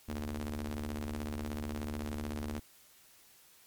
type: ring-modulated tone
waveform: sawtooth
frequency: 73.42 Hz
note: D2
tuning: in tune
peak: -29 dBFS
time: 0.08-2.6 s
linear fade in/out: 10 ms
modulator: 155 Hz
effects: white hiss -61 dBFS RMS until 3.66 s + MP3 96 kbps